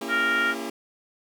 sawtooth chord, A# diminished seventh, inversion none, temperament just, 233.1 / 279.7 / 335.6 / 402.8 Hz, A#3 / C#4 / E4 / G4, 0 / +16 / +31 / +47 cents, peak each -32 dBFS, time 0.01-0.7 s, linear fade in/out 5 ms
harmonic tone, 465.3 Hz, A#4, 3 cents flat, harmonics 3 / 4 / 5 / 6 / 7, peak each -22 / -27 / -33 / -36 / -36 dBFS, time 0.08-0.55 s, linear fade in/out 50 ms
effects none

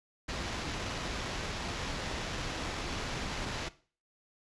pink noise with sample-and-hold, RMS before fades -37 dBFS, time 0.28-3.69 s, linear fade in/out 10 ms, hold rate 8820 Hz, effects noise-tail reverb RT60 0.4 s tail -17 dB re dry + resampled to 22050 Hz

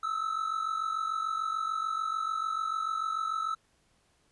triangle tone pair together, 1271.7 / 1318.5 Hz, D#6 / E6, +37 / 0 cents, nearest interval minor second, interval 63 cents, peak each -33 / -29 dBFS, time 0.03-3.55 s, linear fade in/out 5 ms, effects pink hiss -69 dBFS RMS until 4.31 s + resampled to 24000 Hz

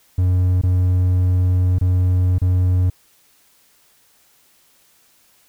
triangle tone with dropouts, 91 Hz, F#2, 28 cents flat, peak -11 dBFS, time 0.18-2.9 s, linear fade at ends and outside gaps 5 ms, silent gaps 0.615-0.634 / 1.786-1.811 / 2.384-2.416 s, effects white hiss -56 dBFS RMS until 5.48 s

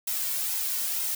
blue noise with flanger, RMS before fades -29 dBFS, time 0.07-1.15 s, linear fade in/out 5 ms, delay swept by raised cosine 1.7 to 2.44 ms, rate 2.1 Hz, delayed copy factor -0.5, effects none

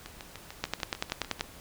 two click trains, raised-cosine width 0.2 ms, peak -23 / -11 dBFS, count 10 / 9, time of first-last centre 0.06-1.395 / 0.64-1.409 s, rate 6.74 / 10.4 Hz, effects pink hiss -50 dBFS RMS until 1.6 s

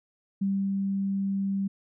sine tone with ADSR envelope, 196 Hz, G3, in tune, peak -23 dBFS, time 0.41-1.68 s, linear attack 10 ms, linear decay 280 ms, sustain -2 dB, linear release 11 ms, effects none

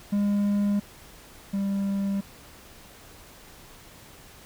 triangle tone pair in turn, 203.4 / 197.72 Hz, G#3 / G3, -36 / +15 cents, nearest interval unison, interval 49 cents, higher first, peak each -19 / -22 dBFS, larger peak first, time 0.12-0.8 / 1.53-2.21 s, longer neither, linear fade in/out 10 ms, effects pink hiss -49 dBFS RMS until 4.45 s

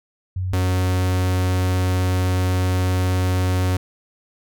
sine / 45% pulse tone pair in turn, 92.5 / 91.91 Hz, F#2 / F#2, 0 / -11 cents, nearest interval unison, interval 11 cents, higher first, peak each -21 / -17 dBFS, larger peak second, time 0.36-0.53 / 0.53-3.77 s, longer second, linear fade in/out 5 ms, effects none

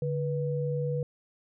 sine tone pair together, 145.17 / 488.3 Hz, D3 / B4, -20 / -20 cents, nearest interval octave + major sixth, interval 2100 cents, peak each -29 / -31 dBFS, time 0.02-1.03 s, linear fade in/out 2 ms, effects none

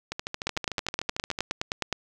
two click trains, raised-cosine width 0.2 ms, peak -9 / -14 dBFS, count 15 / 18, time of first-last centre 0.47-1.927 / 0.12-1.389 s, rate 9.61 / 13.4 Hz, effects none

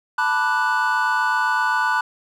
triangle chord, B minor seventh, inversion third, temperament equal, 880 / 987.8 / 1174.7 / 1480 Hz, A5 / B5 / D6 / F#6, 0 / 0 / 0 / 0 cents, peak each -22 / -21 / -25 / -19 dBFS, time 0.18-2.01 s, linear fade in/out 5 ms, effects none

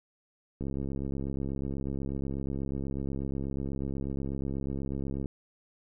click train, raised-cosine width 3 ms, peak -22 dBFS, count 318, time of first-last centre 0.61-5.258 s, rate 68.2 Hz, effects none

